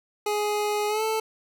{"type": "tone with pitch glide", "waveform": "25% pulse", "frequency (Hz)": [417.7, 440], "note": ["G#4", "A4"], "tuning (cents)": [10, 0], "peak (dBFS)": -20, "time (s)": [0.26, 1.2], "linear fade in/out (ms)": 5, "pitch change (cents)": 90, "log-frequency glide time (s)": [0.88, 1.03], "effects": []}